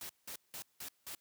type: noise bursts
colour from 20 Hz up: white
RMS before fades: -45 dBFS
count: 5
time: 0.01-1.15 s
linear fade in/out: 2 ms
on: 84 ms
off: 180 ms
effects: white hiss -75 dBFS RMS until 1.2 s + high-pass 60 Hz 12 dB/octave